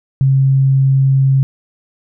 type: tone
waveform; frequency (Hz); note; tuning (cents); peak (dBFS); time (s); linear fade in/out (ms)
sine; 134.9; C#3; -47; -8; 0.21-1.43; 0
effects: none